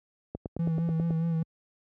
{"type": "click train", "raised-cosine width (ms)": 2, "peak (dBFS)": -20, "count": 8, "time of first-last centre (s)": [0.35, 1.107], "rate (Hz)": 9.25}
{"type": "tone with vibrato", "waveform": "triangle", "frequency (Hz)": 164.81, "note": "E3", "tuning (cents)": 0, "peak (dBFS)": -23, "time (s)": [0.59, 1.43], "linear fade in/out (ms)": 5, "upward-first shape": "sine", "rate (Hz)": 4.8, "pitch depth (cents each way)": 37}
{"effects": ["high-pass 60 Hz 12 dB/octave"]}